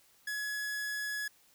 45% pulse tone, 1689 Hz, G#6, 29 cents sharp, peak -34 dBFS, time 0.27-1.28 s, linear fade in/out 5 ms, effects white hiss -65 dBFS RMS until 1.54 s

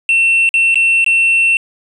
triangle tone with dropouts, 2700 Hz, E7, 41 cents sharp, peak -7 dBFS, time 0.09-1.57 s, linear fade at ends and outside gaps 1 ms, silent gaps 0.491-0.54 / 0.744-0.756 / 1.044-1.063 s, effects resampled to 24000 Hz

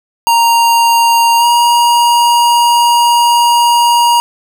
square tone with pitch glide, 932.3 to 949.1 Hz, A#5 to A#5, 0 to +31 cents, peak -7 dBFS, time 0.27-4.2 s, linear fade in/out 0 ms, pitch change +31 cents, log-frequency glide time 1.38-1.45 s, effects none

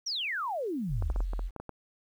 sine exponential sweep, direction down, 5920 to 34 Hz, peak -30 dBFS, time 0.06-1.25 s, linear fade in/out 10 ms
sine tone, 42.84 Hz, F1, 33 cents flat, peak -30 dBFS, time 0.88-1.51 s, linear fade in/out 50 ms
clicks, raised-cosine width 1 ms, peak -25 dBFS, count 9, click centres 1.024 / 1.101 / 1.161 / 1.205 / 1.334 / 1.393 / 1.563 / 1.6 / 1.693 s
effects 10-bit

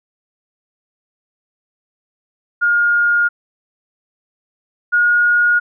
sine tone pair in turn, 1421 / 1437.5 Hz, F6 / F6, +30 / +50 cents, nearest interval unison, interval 20 cents, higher second, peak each -11 / -10 dBFS, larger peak second, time 2.61-3.29 / 4.92-5.6 s, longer neither, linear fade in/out 20 ms, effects none

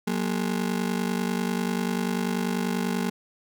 35% pulse ring-modulated tone, 209.2 Hz, G#3, 13 cents sharp, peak -20 dBFS, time 0.07-3.1 s, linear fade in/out 5 ms, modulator 25.1 Hz, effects none

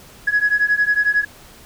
sine beating tone pair, 1671 / 1682 Hz, G#6 / G#6, +10 / +22 cents, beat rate 11 Hz, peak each -17 / -16 dBFS, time 0.27-1.25 s, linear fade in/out 10 ms, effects tanh soft clip ceiling -8 dBFS + pink hiss -44 dBFS RMS until 1.65 s

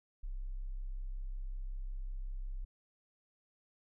sine tone, 32.7 Hz, C1, in tune, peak -37 dBFS, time 0.23-2.65 s, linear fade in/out 10 ms, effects none

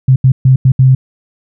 sine tone bursts at uneven times, 130.81 Hz, C3, in tune, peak -3 dBFS, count 5, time 0.08-0.16 / 0.24-0.32 / 0.45-0.56 / 0.65-0.72 / 0.79-0.95 s, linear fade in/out 5 ms, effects none

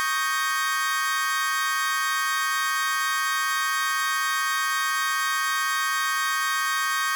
40% pulse chord, Eb dominant seventh, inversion third, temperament equal, 1108.7 / 1244.5 / 1568 / 1864.7 Hz, Db6 / Eb6 / G6 / Bb6, 0 / 0 / 0 / 0 cents, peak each -27 / -29 / -27 / -28 dBFS, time 0-7.15 s, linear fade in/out 0 ms, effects 9-bit

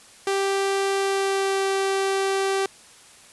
sawtooth tone with pitch glide, 392 to 388.8 Hz, G4 to G4, 0 to -14 cents, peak -17 dBFS, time 0.27-2.66 s, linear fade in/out 2 ms, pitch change -14 cents, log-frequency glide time 0.96-1.64 s, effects white hiss -49 dBFS RMS until 3.32 s + resampled to 24000 Hz

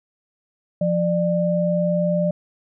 sine tone pair together, 174.61 / 596.5 Hz, F3 / D5, 0 / +27 cents, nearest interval octave + major sixth, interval 2127 cents, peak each -20 dBFS, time 0.81-2.31 s, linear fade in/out 5 ms, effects none

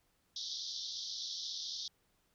pink band-pass noise, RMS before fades -42 dBFS, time 0.36-1.88 s, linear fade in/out 2 ms, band 3400 to 5900 Hz, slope 96 dB/octave, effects pink hiss -75 dBFS RMS until 2.34 s

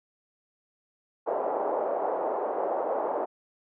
pink band-pass noise, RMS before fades -29 dBFS, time 1.26-3.26 s, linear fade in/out 20 ms, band 460 to 830 Hz, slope 24 dB/octave, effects none

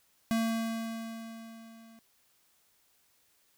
square tone with level ramp, 226.4 Hz, A3, 50 cents sharp, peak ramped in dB -26 to -54 dBFS, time 0.31-1.99 s, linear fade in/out 0 ms, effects white hiss -69 dBFS RMS until 3.57 s

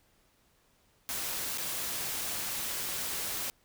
white noise with dropouts, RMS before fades -35 dBFS, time 1.09-3.5 s, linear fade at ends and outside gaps 0 ms, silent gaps 1.575-1.582 s, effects pink hiss -68 dBFS RMS until 3.64 s

